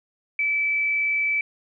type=tone with frequency modulation; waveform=sine; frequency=2309 Hz; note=D7; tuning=30 cents flat; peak=-20 dBFS; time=0.39-1.41 s; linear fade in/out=2 ms; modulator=54.9 Hz; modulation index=0.34; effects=none